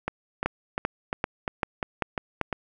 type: two click trains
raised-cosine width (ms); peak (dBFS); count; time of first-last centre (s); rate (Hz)
0.5; -9 / -12; 6 / 8; 0.46-2.413 / 0.08-2.528; 2.56 / 2.86
effects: none